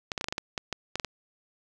clicks, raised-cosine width 0.2 ms, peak -13 dBFS, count 12, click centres 0.118 / 0.178 / 0.211 / 0.243 / 0.285 / 0.325 / 0.381 / 0.578 / 0.727 / 0.956 / 0.998 / 1.047 s, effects none

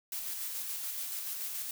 blue noise with tremolo, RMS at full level -37 dBFS, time 0.12-1.71 s, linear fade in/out 2 ms, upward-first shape square, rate 7 Hz, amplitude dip 25%, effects none

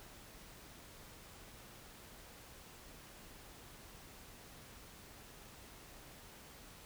silence, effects pink hiss -56 dBFS RMS until 6.85 s

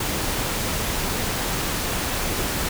pink noise, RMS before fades -25 dBFS, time 0-2.69 s, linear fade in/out 5 ms, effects none

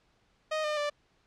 sawtooth tone with pitch steps, 622.3 / 604.6 / 587.4 Hz, D#5 / D#5 / D5, 0 / -50 / 0 cents, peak -25 dBFS, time 0.51-0.9 s, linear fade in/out 10 ms, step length 130 ms, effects pink hiss -69 dBFS RMS until 1.26 s + low-pass 5000 Hz 12 dB/octave

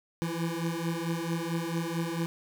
25% pulse beating tone pair, 164.7 / 169.2 Hz, E3 / E3, -1 / +45 cents, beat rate 4.5 Hz, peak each -29 dBFS, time 0.22-2.26 s, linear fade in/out 0 ms, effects none

